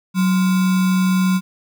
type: tone with sample-and-hold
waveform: sine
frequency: 185.8 Hz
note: F#3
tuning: 7 cents sharp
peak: -13 dBFS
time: 0.14-1.41 s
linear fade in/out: 50 ms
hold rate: 1225 Hz
effects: none